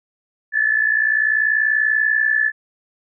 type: tone with amplitude modulation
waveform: sine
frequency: 1738 Hz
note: A6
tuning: 22 cents flat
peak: -11 dBFS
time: 0.52-2.52 s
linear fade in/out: 50 ms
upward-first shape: sine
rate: 60.3 Hz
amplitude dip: 75%
effects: none